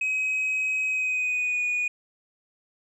sine tone with pitch glide, 2537 to 2461 Hz, D#7 to D#7, +33 to -20 cents, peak -21 dBFS, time 0.01-1.88 s, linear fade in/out 5 ms, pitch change -53 cents, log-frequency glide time 0.87-1.63 s, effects tanh soft clip ceiling -22 dBFS

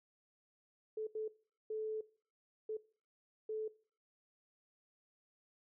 sine tone bursts at uneven times, 434.8 Hz, A4, 21 cents flat, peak -37 dBFS, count 5, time 0.97-1.07 / 1.15-1.28 / 1.7-2.01 / 2.69-2.77 / 3.49-3.68 s, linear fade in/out 5 ms, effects noise-tail reverb RT60 0.4 s tail -19 dB re dry

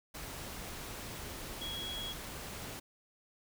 sine tone in noise, 3322 Hz, G#7, in tune, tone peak -39 dBFS, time 1.61-2.13 s, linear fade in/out 10 ms, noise pink, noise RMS -44 dBFS, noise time 0.14-2.8 s, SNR +2 dB, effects none

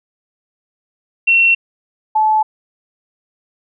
sine tone pair in turn, 2719 / 865.4 Hz, F7 / A5, -47 / -29 cents, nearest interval octave + minor sixth, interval 1982 cents, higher first, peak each -8 / -10 dBFS, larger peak first, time 1.27-1.55 / 2.15-2.43 s, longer neither, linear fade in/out 10 ms, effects none

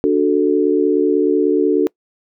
sine chord, D major, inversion none, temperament equal, 293.7 / 370 / 440 Hz, D4 / F#4 / A4, 0 / 0 / 0 cents, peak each -16 dBFS, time 0.04-1.87 s, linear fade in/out 0 ms, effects noise-tail reverb RT60 0.1 s tail -25 dB re dry

